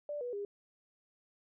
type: tone with pitch steps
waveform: sine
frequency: 587.3 / 488.2 / 405.8 Hz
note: D5 / B4 / G#4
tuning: 0 / -20 / -40 cents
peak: -36 dBFS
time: 0.09-0.45 s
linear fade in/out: 2 ms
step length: 120 ms
effects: none